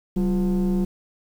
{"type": "tone with frequency modulation", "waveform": "sine", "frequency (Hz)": 189.6, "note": "F#3", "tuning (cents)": 43, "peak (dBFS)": -16, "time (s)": [0.16, 0.85], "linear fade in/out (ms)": 10, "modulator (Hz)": 160, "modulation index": 0.77, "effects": ["tanh soft clip ceiling -18 dBFS", "8-bit"]}